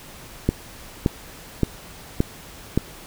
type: click train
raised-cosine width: 3 ms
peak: -4 dBFS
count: 5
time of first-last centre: 0.49-2.776 s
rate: 1.75 Hz
effects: pink hiss -42 dBFS RMS until 3.06 s